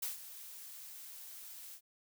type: noise with ADSR envelope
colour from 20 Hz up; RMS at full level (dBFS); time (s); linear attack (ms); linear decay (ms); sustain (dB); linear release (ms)
blue; -37; 0.02-1.81; 9; 140; -13; 70
effects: none